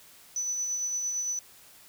sine tone with tremolo, 5980 Hz, F#8, 17 cents sharp, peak -27 dBFS, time 0.36-1.39 s, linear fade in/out 2 ms, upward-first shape sine, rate 8.8 Hz, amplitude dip 30%, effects white hiss -54 dBFS RMS until 1.88 s

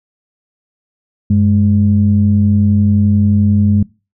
sine tone pair together, 96.37 / 207.7 Hz, G2 / G#3, -29 / 0 cents, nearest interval octave + minor second, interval 1329 cents, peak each -10 dBFS, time 1.3-3.83 s, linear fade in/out 5 ms, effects noise-tail reverb RT60 0.3 s tail -23 dB re dry + tanh soft clip ceiling 0 dBFS

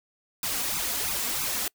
white noise with flanger, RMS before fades -29 dBFS, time 0.43-1.68 s, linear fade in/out 2 ms, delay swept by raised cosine 0.8 to 4.3 ms, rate 3 Hz, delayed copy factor +0.9, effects noise-tail reverb RT60 0.1 s tail -26 dB re dry

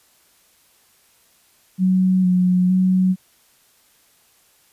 sine tone with pitch steps, 186 / 181.7 / 185.7 Hz, F#3 / F#3 / F#3, +9 / -31 / +7 cents, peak -13 dBFS, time 1.78-3.16 s, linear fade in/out 50 ms, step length 460 ms, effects white hiss -57 dBFS RMS until 4.72 s + resampled to 32000 Hz

